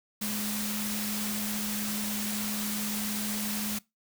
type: tone in noise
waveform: sine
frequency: 210 Hz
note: G#3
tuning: 19 cents sharp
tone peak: -33 dBFS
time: 0.21-3.79 s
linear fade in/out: 10 ms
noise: white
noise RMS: -34 dBFS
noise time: 0.21-3.79 s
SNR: -2 dB
effects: noise-tail reverb RT60 0.2 s tail -22 dB re dry